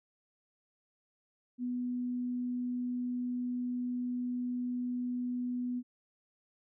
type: tone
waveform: sine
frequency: 246.9 Hz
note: B3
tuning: in tune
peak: -32 dBFS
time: 1.58-5.83 s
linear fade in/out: 50 ms
effects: none